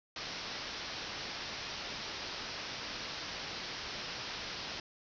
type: low-pass noise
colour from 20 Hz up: white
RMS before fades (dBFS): -42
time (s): 0.16-4.8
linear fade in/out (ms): 2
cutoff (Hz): 5700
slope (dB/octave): 96
effects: none